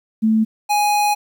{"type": "tone pair in turn", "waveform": ["sine", "square"], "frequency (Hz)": [220, 830.6], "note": ["A3", "G#5"], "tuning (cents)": [0, 0], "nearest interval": "octave + major seventh", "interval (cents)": 2300, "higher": "second", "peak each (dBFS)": [-12, -15], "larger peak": "first", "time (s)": [[0.22, 0.45], [0.69, 1.15]], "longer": "second", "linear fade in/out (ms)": 20, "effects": ["9-bit"]}